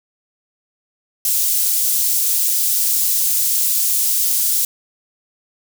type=high-pass noise; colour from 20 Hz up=white; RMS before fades=-17 dBFS; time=1.25-4.65 s; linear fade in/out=2 ms; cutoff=6300 Hz; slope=12 dB/octave; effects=none